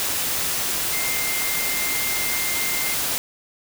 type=tone in noise; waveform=sine; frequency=2100 Hz; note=C7; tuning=6 cents sharp; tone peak=-28 dBFS; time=0.93-2.94 s; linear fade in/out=0 ms; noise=white; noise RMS=-24 dBFS; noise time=0-3.18 s; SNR=-7 dB; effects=none